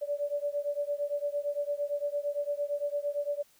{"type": "beating tone pair", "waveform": "sine", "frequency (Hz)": [575, 583.8], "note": ["D5", "D5"], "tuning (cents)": [-37, -10], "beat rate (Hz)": 8.8, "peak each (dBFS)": [-32, -33], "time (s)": [0.01, 3.43], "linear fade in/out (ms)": 20, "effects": ["white hiss -64 dBFS RMS until 3.59 s"]}